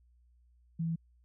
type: tone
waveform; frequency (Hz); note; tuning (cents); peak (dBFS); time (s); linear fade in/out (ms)
sine; 164.81; E3; 0; -30; 0.79-0.96; 10
effects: added 60 Hz sine -62 dBFS peak until 1.24 s